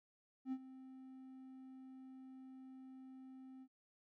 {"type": "tone with ADSR envelope", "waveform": "triangle", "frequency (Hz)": 261.6, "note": "C4", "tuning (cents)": 0, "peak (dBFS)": -35, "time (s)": [0.45, 3.68], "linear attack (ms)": 71, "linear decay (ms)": 57, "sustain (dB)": -16, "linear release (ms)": 60, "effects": []}